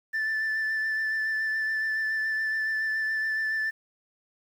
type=tone with vibrato; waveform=sine; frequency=1760 Hz; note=A6; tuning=in tune; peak=-23 dBFS; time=0.13-3.71 s; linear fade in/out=20 ms; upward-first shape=sine; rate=7.1 Hz; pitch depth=16 cents each way; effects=tanh soft clip ceiling -24 dBFS + 9-bit